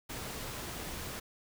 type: noise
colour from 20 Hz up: pink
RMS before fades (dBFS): -41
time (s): 0.09-1.2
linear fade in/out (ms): 10
effects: none